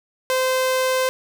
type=tone; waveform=sawtooth; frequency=517 Hz; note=C5; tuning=21 cents flat; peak=-14 dBFS; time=0.3-1.09 s; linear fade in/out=0 ms; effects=none